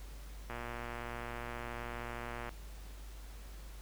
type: click train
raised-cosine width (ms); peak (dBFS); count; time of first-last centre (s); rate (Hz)
0.5; -27; 238; 0.5-2.492; 119
effects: added 50 Hz sine -46 dBFS peak until 3.81 s + pink hiss -57 dBFS RMS until 3.81 s